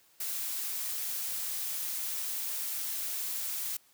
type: noise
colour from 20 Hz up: blue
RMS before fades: -35 dBFS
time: 0.2-3.77 s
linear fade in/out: 5 ms
effects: white hiss -64 dBFS RMS until 3.93 s + high-pass 100 Hz 12 dB/octave